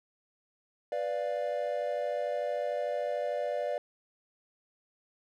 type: chord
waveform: triangle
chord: B diminished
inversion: none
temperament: equal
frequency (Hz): 493.9 / 587.3 / 698.5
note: B4 / D5 / F5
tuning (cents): 0 / 0 / 0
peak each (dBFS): -34 / -30 / -35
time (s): 0.92-3.78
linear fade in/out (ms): 2
effects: none